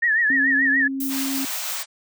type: tone with vibrato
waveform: sine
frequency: 1805 Hz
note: A6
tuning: 44 cents sharp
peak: -16 dBFS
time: 0.02-0.88 s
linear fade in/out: 10 ms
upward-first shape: triangle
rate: 6.9 Hz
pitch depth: 130 cents each way
type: tone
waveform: sine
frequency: 270 Hz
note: C#4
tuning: 45 cents flat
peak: -24 dBFS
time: 0.3-1.45 s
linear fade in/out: 2 ms
type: noise with tremolo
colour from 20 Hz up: violet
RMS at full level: -28 dBFS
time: 1-1.83 s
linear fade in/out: 5 ms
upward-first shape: triangle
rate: 6 Hz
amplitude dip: 40%
type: band-pass noise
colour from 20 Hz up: white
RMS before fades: -32 dBFS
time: 1.08-1.86 s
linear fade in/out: 50 ms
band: 560 to 9000 Hz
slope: 96 dB/octave
effects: none